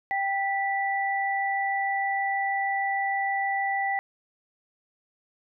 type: tone pair together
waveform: sine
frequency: 786.7 / 1967 Hz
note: G5 / B6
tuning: +6 / -7 cents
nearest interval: octave + major third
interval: 1587 cents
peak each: -26 / -28 dBFS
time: 0.11-3.99 s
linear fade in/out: 0 ms
effects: none